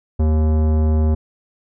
sine tone with tanh clipping, 77.78 Hz, D#2, in tune, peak -15 dBFS, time 0.19-1.15 s, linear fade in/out 10 ms, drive 17 dB, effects none

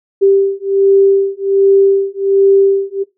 sine beating tone pair, 392 / 393.3 Hz, G4 / G4, 0 / +6 cents, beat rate 1.3 Hz, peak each -11 dBFS, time 0.21-3.04 s, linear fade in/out 20 ms, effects noise-tail reverb RT60 0.2 s tail -19 dB re dry

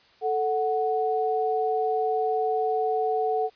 sine tone pair together, 440 / 740 Hz, A4 / F#5, 0 / 0 cents, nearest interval major sixth, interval 900 cents, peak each -25 dBFS, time 0.21-3.5 s, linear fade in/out 50 ms, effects white hiss -58 dBFS RMS until 3.55 s + resampled to 11025 Hz

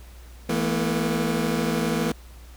25% pulse chord, E suspended fourth, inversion none, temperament equal with one note detuned, 164.81 / 220 / 240.9 Hz, E3 / A3 / B3, 0 / 0 / -43 cents, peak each -23 dBFS, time 0.49-2.12 s, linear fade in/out 5 ms, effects added 60 Hz sine -42 dBFS peak until 2.56 s + pink hiss -52 dBFS RMS until 2.56 s

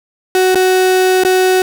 35% pulse tone with dropouts, 371.8 Hz, F#4, 8 cents sharp, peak -7 dBFS, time 0.35-1.62 s, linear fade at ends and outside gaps 1 ms, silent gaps 0.547-0.555 / 1.236-1.249 s, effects none

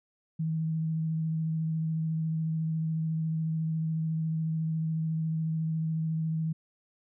sine tone with vibrato, 160 Hz, D#3, 49 cents sharp, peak -27 dBFS, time 0.39-6.53 s, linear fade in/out 10 ms, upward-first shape sine, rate 14 Hz, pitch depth 15 cents each way, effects none

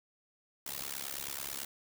white noise with amplitude modulation, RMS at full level -36 dBFS, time 0.66-1.65 s, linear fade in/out 5 ms, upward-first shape sine, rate 69.2 Hz, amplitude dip 100%, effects none

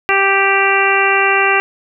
harmonic tone, 392 Hz, G4, in tune, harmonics 1 / 2 / 3 / 4 / 5 / 6 / 7, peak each -18 / -18 / -18 / -18 / -18 / -18 / -18 dBFS, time 0.09-1.6 s, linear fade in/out 0 ms, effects none

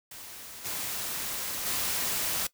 white noise with level steps, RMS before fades -44 / -34 / -30 dBFS, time 0.11-2.47 s, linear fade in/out 5 ms, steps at 0.64 / 1.65 s, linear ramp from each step 20 ms, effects noise-tail reverb RT60 0.1 s tail -18 dB re dry

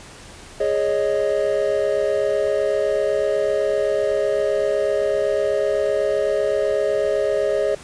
triangle chord, Ab suspended fourth, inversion none, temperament equal, 415.3 / 554.4 / 622.3 Hz, Ab4 / Db5 / Eb5, 0 / 0 / 0 cents, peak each -20 dBFS, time 0.6-7.75 s, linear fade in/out 5 ms, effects pink hiss -41 dBFS RMS until 7.83 s + resampled to 22050 Hz

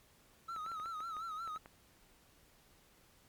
triangle tone with vibrato, 1300 Hz, E6, 24 cents flat, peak -38 dBFS, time 0.48-1.58 s, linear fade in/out 10 ms, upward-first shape sine, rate 5.5 Hz, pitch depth 85 cents each way
clicks, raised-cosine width 0.5 ms, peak -37 dBFS, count 10, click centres 0.563 / 0.663 / 0.717 / 0.799 / 0.859 / 1.005 / 1.167 / 1.476 / 1.561 / 1.659 s
effects pink hiss -66 dBFS RMS until 3.28 s + MP3 96 kbps

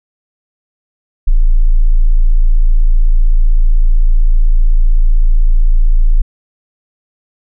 sine tone, 27.88 Hz, A0, 24 cents sharp, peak -4 dBFS, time 1.27-6.22 s, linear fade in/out 10 ms, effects none

